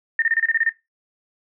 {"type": "tone bursts", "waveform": "sine", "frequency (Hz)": 1821, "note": "A#6", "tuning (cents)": -41, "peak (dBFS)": -15, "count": 9, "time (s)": [0.19, 0.693], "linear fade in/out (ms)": 2, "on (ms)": 31, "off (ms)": 28, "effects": ["noise-tail reverb RT60 0.2 s tail -17 dB re dry"]}